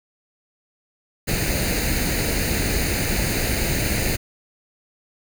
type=noise with comb filter; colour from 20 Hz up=pink; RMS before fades=-22 dBFS; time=1.27-4.17 s; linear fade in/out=20 ms; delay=0.45 ms; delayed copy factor=+0.7; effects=none